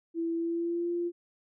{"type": "tone with pitch glide", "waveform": "sine", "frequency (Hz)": [332.6, 346.1], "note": ["E4", "F4"], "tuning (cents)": [16, -16], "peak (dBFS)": -28, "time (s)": [0.14, 1.12], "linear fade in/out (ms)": 50, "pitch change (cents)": 68, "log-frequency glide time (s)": [0.35, 0.91], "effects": []}